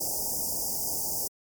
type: band-stop noise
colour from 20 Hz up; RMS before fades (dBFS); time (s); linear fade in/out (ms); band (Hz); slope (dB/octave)
white; -30; 0-1.28; 10; 920 to 4900; 96
effects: MP3 96 kbps